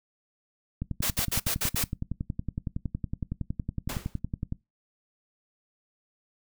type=click train; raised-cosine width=5 ms; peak=-18 dBFS; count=41; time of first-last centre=0.82-4.524 s; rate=10.8 Hz
type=noise bursts; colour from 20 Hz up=white; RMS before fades=-28 dBFS; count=6; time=1.02-1.841 s; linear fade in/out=10 ms; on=86 ms; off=61 ms
type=noise with exponential decay; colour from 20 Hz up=pink; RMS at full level=-31 dBFS; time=3.89-4.19 s; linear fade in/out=5 ms; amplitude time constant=65 ms
effects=noise-tail reverb RT60 0.2 s tail -21 dB re dry